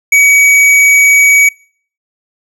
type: tone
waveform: square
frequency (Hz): 2266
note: C#7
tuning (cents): +37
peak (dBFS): -4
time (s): 0.12-1.49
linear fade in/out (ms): 5
effects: noise-tail reverb RT60 0.5 s tail -25 dB re dry + low-pass 11000 Hz 12 dB/octave